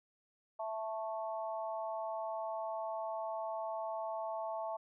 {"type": "harmonic tone", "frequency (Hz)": 220, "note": "A3", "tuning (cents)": 0, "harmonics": [3, 4, 5], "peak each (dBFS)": [-39, -41, -46], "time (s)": [0.59, 4.77], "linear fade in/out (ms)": 10, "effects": []}